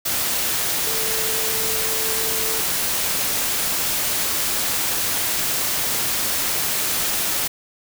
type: tone in noise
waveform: sine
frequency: 443.3 Hz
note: A4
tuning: 13 cents sharp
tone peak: -31 dBFS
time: 0.86-2.61 s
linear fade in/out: 10 ms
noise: white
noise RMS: -22 dBFS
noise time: 0.05-7.48 s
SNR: -12 dB
effects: none